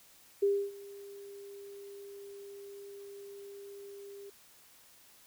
sine tone with ADSR envelope, 400.5 Hz, G4, 37 cents sharp, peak -23 dBFS, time 0.42-4.3 s, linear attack 11 ms, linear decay 280 ms, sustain -22 dB, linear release 6 ms, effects white hiss -60 dBFS RMS until 5.26 s

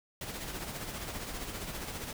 pink noise with tremolo, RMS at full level -38 dBFS, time 0.21-2.13 s, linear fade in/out 2 ms, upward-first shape sine, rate 15 Hz, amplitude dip 45%, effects none

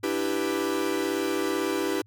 45% pulse chord, E minor seventh, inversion third, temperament equal, 293.7 / 329.6 / 392 / 493.9 Hz, D4 / E4 / G4 / B4, 0 / 0 / 0 / 0 cents, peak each -32 / -30 / -29 / -33 dBFS, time 0.03-2.02 s, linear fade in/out 10 ms, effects added 104 Hz sine -54 dBFS peak until 2.06 s

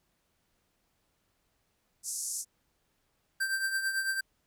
pink band-pass noise, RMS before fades -36 dBFS, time 2.03-2.45 s, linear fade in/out 50 ms, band 5700 to 11000 Hz, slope 48 dB/octave
square tone with tremolo, 1568 Hz, G6, in tune, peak -27 dBFS, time 3.4-4.21 s, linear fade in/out 10 ms, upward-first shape triangle, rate 9 Hz, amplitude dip 65%
effects pink hiss -75 dBFS RMS until 4.46 s

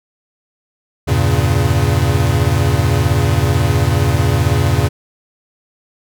square chord, E diminished seventh, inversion none, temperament equal, 82.41 / 98 / 116.54 / 138.59 Hz, E2 / G2 / Bb2 / Db3, 0 / 0 / 0 / 0 cents, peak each -18 dBFS, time 1.07-4.89 s, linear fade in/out 20 ms, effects none

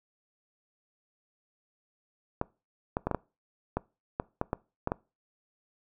clicks, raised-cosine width 1 ms, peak -14 dBFS, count 11, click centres 2.414 / 2.969 / 3.07 / 3.113 / 3.147 / 3.77 / 4.199 / 4.414 / 4.531 / 4.874 / 4.919 s, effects noise-tail reverb RT60 0.3 s tail -23 dB re dry

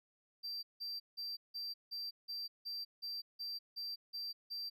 triangle tone bursts, 4699 Hz, D8, in tune, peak -39 dBFS, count 12, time 0.43-4.7 s, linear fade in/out 20 ms, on 200 ms, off 170 ms, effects none

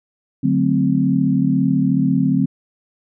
sine chord, D dominant seventh, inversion none, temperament equal with one note detuned, 146.83 / 185 / 219.4 / 261.6 Hz, D3 / F#3 / A3 / C4, 0 / 0 / -5 / 0 cents, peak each -20 / -19 / -22 / -17 dBFS, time 0.43-2.46 s, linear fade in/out 10 ms, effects none

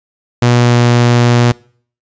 sawtooth tone with pitch glide, 121.2 to 120.43 Hz, B2 to B2, -32 to -43 cents, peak -3 dBFS, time 0.42-1.52 s, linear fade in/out 5 ms, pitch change -11 cents, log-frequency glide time 0.62-0.77 s, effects noise-tail reverb RT60 0.5 s tail -24 dB re dry + resampled to 16000 Hz

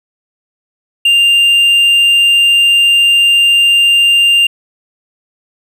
triangle tone, 2794 Hz, F7, in tune, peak -4 dBFS, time 1.05-4.47 s, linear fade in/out 5 ms, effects none

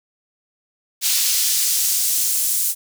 pink noise with high-pass filter sweep, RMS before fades -19 dBFS, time 1.01-2.75 s, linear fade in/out 50 ms, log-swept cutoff 4300 to 8600 Hz, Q 0.93, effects none

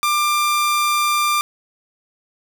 sawtooth tone, 1190 Hz, D6, 22 cents sharp, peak -12 dBFS, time 0.03-1.41 s, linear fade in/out 0 ms, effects none

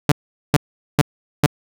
sawtooth tone bursts, 146.8 Hz, D3, in tune, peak -6 dBFS, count 4, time 0.09-1.462 s, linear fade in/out 2 ms, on 28 ms, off 420 ms, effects none

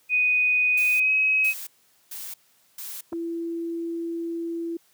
sine tone with pitch glide, 2489 to 2550 Hz, D#7 to D#7, 0 to +42 cents, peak -18 dBFS, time 0.09-1.54 s, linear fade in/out 50 ms, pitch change +42 cents, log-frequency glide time 0.93-1.12 s
blue noise bursts, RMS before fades -36 dBFS, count 4, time 0.77-3.01 s, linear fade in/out 5 ms, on 230 ms, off 440 ms
sine tone, 335.1 Hz, E4, 29 cents sharp, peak -27 dBFS, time 3.12-4.77 s, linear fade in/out 5 ms
clicks, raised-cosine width 1 ms, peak -25 dBFS, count 2, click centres 3.128 / 3.131 s
effects white hiss -62 dBFS RMS until 4.93 s + high-pass 100 Hz 12 dB/octave

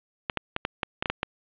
clicks, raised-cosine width 0.3 ms, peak -9 dBFS, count 9, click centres 0.298 / 0.373 / 0.564 / 0.651 / 0.832 / 1.025 / 1.058 / 1.1 / 1.231 s, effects resampled to 8000 Hz + 7-bit

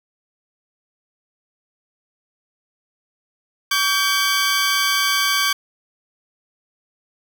15% pulse tone pair together, 1137 / 1575 Hz, C#6 / G6, +44 / +8 cents, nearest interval tritone, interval 564 cents, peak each -13 dBFS, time 3.71-5.53 s, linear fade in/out 5 ms, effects none

